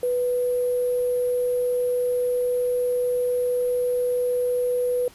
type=tone with sample-and-hold; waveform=sine; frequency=493.9 Hz; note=B4; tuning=in tune; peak=-20 dBFS; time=0.03-5.08 s; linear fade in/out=2 ms; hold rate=11025 Hz; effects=pink hiss -50 dBFS RMS until 5.14 s + resampled to 32000 Hz